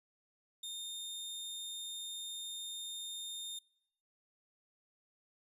sawtooth tone, 3647 Hz, A#7, 39 cents flat, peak -38 dBFS, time 0.63-3.59 s, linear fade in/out 5 ms, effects noise-tail reverb RT60 0.8 s tail -25 dB re dry + resampled to 32000 Hz

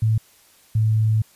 sine tone pair in turn, 110.4 / 109.51 Hz, A2 / A2, +6 / -8 cents, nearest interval unison, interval 14 cents, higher first, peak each -15 dBFS, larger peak neither, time 0.02-0.18 / 0.75-1.22 s, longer second, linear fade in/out 5 ms, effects white hiss -54 dBFS RMS until 1.35 s + resampled to 32000 Hz

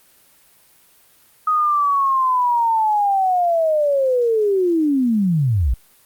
sine linear sweep, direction down, 1257 to 51.91 Hz, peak -14 dBFS, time 1.47-5.74 s, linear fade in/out 5 ms, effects white hiss -53 dBFS RMS until 6.05 s + Opus 32 kbps

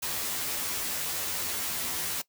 white noise with comb filter, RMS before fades -32 dBFS, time 0.02-2.22 s, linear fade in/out 10 ms, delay 12 ms, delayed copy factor +0.95, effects noise-tail reverb RT60 0.1 s tail -20 dB re dry

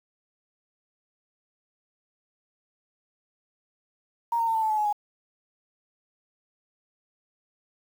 sine tone with pitch steps, 934 / 918.5 / 903.2 / 888.2 / 873.5 / 859 / 844.7 / 830.7 Hz, A#5 / A#5 / A5 / A5 / A5 / A5 / G#5 / G#5, +3 / -26 / +45 / +16 / -13 / -42 / +29 / 0 cents, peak -22 dBFS, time 4.32-4.928 s, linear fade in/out 5 ms, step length 76 ms, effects 8-bit

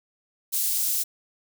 white high-pass noise, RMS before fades -25 dBFS, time 0.52-1.04 s, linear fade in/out 20 ms, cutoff 6100 Hz, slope 12 dB/octave, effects none

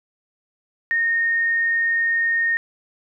sine tone, 1844 Hz, A#6, 19 cents flat, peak -17 dBFS, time 0.91-2.57 s, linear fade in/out 0 ms, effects none

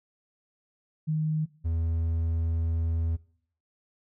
sine / triangle tone pair in turn, 155.56 / 82.26 Hz, D#3 / E2, 0 / -3 cents, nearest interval major seventh, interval 1103 cents, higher first, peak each -24 / -23 dBFS, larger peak second, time 1.07-1.46 / 1.64-3.17 s, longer second, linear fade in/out 20 ms, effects noise-tail reverb RT60 0.6 s tail -21 dB re dry

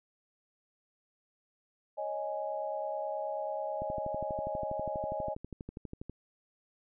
sine chord, C# suspended second, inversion none, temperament just, 554.4 / 623.7 / 831.5 Hz, C#5 / D#5 / G#5, 0 / +4 / +2 cents, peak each -39 / -36 / -38 dBFS, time 1.97-5.35 s, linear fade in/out 20 ms
click train, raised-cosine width 3 ms, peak -28 dBFS, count 29, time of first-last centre 3.82-6.096 s, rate 12.3 Hz
effects none

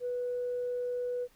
sine tone, 491.9 Hz, B4, 7 cents flat, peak -30 dBFS, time 0-1.28 s, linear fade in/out 50 ms, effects tanh soft clip ceiling -26 dBFS + pink hiss -65 dBFS RMS until 1.35 s

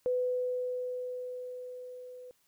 sine tone with level ramp, 500 Hz, B4, 21 cents sharp, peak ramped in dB -26 to -45 dBFS, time 0.06-2.31 s, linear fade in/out 0 ms, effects white hiss -71 dBFS RMS until 2.47 s

